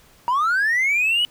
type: linear sweep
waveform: triangle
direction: up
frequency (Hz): 932.3 to 2985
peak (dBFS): -14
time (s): 0.28-1.25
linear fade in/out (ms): 0
effects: tanh soft clip ceiling -12 dBFS + pink hiss -53 dBFS RMS until 1.3 s